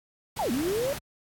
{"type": "noise", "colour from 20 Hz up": "pink", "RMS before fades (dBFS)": -36, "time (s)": [0.36, 0.99], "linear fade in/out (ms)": 10}
{"type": "linear two-way sweep", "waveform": "sine", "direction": "down then up", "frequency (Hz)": [932.3, 220, 580], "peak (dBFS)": -25, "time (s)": [0.39, 0.93], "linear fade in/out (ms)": 2, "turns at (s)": 0.51}
{"effects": ["high-pass 60 Hz 12 dB/octave", "AAC 64 kbps"]}